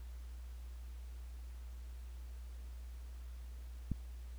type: click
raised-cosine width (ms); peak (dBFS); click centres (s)
5; -23; 3.917
effects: added 60 Hz sine -45 dBFS peak until 4.38 s + pink hiss -65 dBFS RMS until 4.38 s